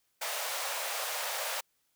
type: high-pass noise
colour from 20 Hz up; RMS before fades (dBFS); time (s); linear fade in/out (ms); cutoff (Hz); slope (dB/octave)
pink; -35; 0.21-1.61; 10; 520; 48
effects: white hiss -75 dBFS RMS until 1.95 s